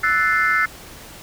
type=chord; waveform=sine; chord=F# half-diminished seventh; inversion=third; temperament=equal; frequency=1318.5 / 1480 / 1760 / 2093 Hz; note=E6 / F#6 / A6 / C7; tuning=0 / 0 / 0 / 0 cents; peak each=-20 dBFS; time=0.03-0.66 s; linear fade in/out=10 ms; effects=tanh soft clip ceiling -8 dBFS + pink hiss -40 dBFS RMS until 1.22 s